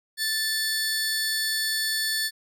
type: tone pair together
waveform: sawtooth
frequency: 1760 / 4435 Hz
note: A6 / C#8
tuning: 0 / 0 cents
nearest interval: octave + major third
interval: 1600 cents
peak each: -24 dBFS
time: 0.17-2.31 s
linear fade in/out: 50 ms
effects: none